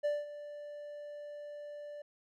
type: tone with ADSR envelope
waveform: triangle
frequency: 587.3 Hz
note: D5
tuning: in tune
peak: -26 dBFS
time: 0.03-2.02 s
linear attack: 22 ms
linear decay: 200 ms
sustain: -15 dB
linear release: 5 ms
effects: none